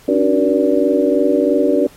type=tone cluster; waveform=sine; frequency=276.2 / 299.1 / 374 / 477.8 / 580 Hz; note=C#4 / D4 / F#4 / A#4 / D5; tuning=-6 / +32 / +19 / +43 / -22 cents; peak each=-18 dBFS; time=0.08-1.87 s; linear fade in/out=5 ms; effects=pink hiss -46 dBFS RMS until 1.96 s + AAC 48 kbps